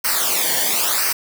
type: noise with flanger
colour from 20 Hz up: white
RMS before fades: -19 dBFS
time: 0.04-1.13 s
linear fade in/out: 10 ms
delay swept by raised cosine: 0.28 to 0.79 ms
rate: 0.97 Hz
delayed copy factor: -0.8
effects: none